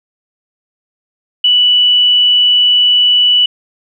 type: tone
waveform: sine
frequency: 2960 Hz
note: F#7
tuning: in tune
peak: -6 dBFS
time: 1.44-3.46 s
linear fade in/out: 5 ms
effects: none